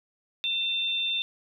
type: tone pair together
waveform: sine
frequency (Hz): 2692 / 3581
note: E7 / A7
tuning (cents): +36 / +30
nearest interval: perfect fourth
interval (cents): 494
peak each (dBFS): -32 / -26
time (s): 0.44-1.22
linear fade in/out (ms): 0
effects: none